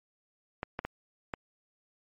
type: clicks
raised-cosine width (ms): 0.5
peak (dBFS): -18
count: 4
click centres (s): 0.631 / 0.791 / 0.85 / 1.338
effects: MP3 32 kbps